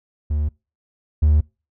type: tone pair in turn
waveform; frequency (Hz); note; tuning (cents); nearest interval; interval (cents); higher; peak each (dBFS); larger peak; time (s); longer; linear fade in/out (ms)
triangle; 75 / 75.74; D2 / D#2; +37 / -46; unison; 17; second; -16 / -9; second; 0.3-0.49 / 1.22-1.41; neither; 10
effects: noise-tail reverb RT60 0.3 s tail -26 dB re dry + tanh soft clip ceiling -5 dBFS